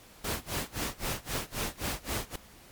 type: noise with tremolo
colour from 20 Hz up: pink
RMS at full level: -31 dBFS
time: 0.24-2.36 s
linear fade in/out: 5 ms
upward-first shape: sine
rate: 3.8 Hz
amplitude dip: 100%
effects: pink hiss -54 dBFS RMS until 2.71 s + MP3 96 kbps